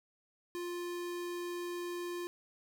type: tone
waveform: square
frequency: 350.4 Hz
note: F4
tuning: 6 cents sharp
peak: -38 dBFS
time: 0.55-2.27 s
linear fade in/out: 0 ms
effects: none